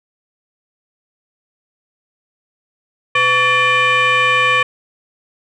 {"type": "tone with frequency modulation", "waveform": "sine", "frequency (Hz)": 1763, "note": "A6", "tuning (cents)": 3, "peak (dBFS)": -9, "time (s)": [3.15, 4.63], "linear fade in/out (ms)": 5, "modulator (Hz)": 629, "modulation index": 1.6, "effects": ["tanh soft clip ceiling -8 dBFS"]}